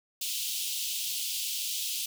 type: high-pass noise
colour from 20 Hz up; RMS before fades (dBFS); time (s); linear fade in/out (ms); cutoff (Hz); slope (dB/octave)
pink; -33; 0.21-2.06; 5; 2800; 48
effects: none